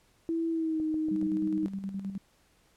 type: tone with pitch glide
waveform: sine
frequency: 329.6 to 312.4 Hz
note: E4 to D#4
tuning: 0 to +7 cents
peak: -27 dBFS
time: 0.29-1.66 s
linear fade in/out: 0 ms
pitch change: -93 cents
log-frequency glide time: 0.5-0.83 s
type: click train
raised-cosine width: 2 ms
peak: -31 dBFS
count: 4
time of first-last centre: 0.8-1.228 s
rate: 7.01 Hz
type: tone with tremolo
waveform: sine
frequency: 195 Hz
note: G3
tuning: 9 cents flat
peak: -31 dBFS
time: 1.11-2.18 s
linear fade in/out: 5 ms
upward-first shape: square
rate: 9.6 Hz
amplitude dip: 55%
effects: pink hiss -66 dBFS RMS until 2.76 s + low-pass 12000 Hz 12 dB/octave